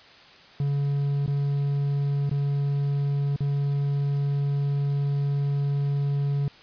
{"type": "tone with dropouts", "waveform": "triangle", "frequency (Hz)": 141.5, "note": "C#3", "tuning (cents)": 36, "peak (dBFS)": -20, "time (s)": [0.6, 6.48], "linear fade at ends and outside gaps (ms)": 2, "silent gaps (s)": [[1.263, 1.277], [2.295, 2.312], [3.362, 3.405]], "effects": ["white hiss -50 dBFS RMS until 6.62 s", "resampled to 11025 Hz"]}